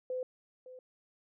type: tone with echo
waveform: sine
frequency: 509 Hz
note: C5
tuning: 48 cents flat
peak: -33 dBFS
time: 0.1-0.23 s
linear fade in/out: 2 ms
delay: 560 ms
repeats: 1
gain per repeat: -14 dB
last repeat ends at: 0.79 s
effects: none